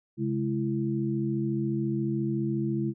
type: tone cluster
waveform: sine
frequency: 135.5 / 209.7 / 334.6 Hz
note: C#3 / G#3 / E4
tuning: -39 / +17 / +26 cents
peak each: -30 dBFS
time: 0.17-2.94 s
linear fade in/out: 50 ms
effects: none